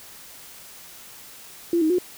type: tone with pitch steps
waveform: sine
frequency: 340.8 / 314.8 / 359.6 Hz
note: F4 / D#4 / F#4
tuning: -42 / +20 / -49 cents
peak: -17 dBFS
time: 1.73-1.985 s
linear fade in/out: 2 ms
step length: 85 ms
effects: white hiss -44 dBFS RMS until 2.17 s